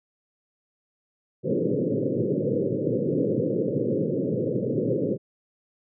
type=band-pass noise; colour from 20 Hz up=white; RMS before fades=-25 dBFS; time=1.43-5.18 s; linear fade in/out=50 ms; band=110 to 540 Hz; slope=96 dB/octave; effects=none